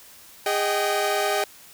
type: tone cluster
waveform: sawtooth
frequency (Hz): 409.2 / 621 / 768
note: G#4 / D#5 / G5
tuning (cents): -26 / -3 / -36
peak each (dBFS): -22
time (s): 0.46-1.44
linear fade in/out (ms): 2
effects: white hiss -48 dBFS RMS until 1.73 s